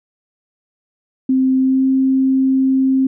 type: tone with pitch glide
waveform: sine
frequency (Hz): 261.6 to 264.8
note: C4 to C4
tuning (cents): 0 to +21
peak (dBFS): -11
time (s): 1.29-3.07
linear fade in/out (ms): 5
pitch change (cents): +21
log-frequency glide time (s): 1.58-1.86
effects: none